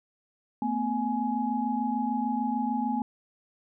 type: tone cluster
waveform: sine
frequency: 226.1 / 252.8 / 838 Hz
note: A3 / B3 / G#5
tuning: +47 / +41 / +15 cents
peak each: -30 dBFS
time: 0.62-3.02 s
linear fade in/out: 2 ms
effects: none